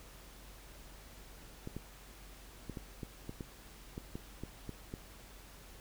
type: clicks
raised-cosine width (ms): 3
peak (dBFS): -28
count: 12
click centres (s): 1.674 / 1.766 / 2.697 / 2.772 / 3.032 / 3.294 / 3.408 / 3.979 / 4.155 / 4.436 / 4.693 / 4.939
effects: added 47 Hz sine -55 dBFS peak until 5.8 s + pink hiss -56 dBFS RMS until 5.8 s